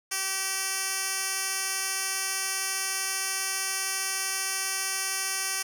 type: tone with band-pass filter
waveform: 10% pulse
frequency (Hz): 384.8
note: G4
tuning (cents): -32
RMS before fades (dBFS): -30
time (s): 0.11-5.63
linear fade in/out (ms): 10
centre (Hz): 8300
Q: 0.9
effects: none